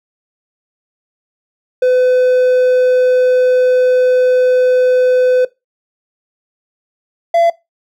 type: tone pair in turn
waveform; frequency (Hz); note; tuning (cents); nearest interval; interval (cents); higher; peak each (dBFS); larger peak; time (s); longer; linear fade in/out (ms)
triangle; 505 / 677.3; B4 / E5; +39 / +47; perfect fourth; 508; second; -6; neither; 1.82-5.45 / 7.34-7.5; first; 5
effects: noise-tail reverb RT60 0.2 s tail -19 dB re dry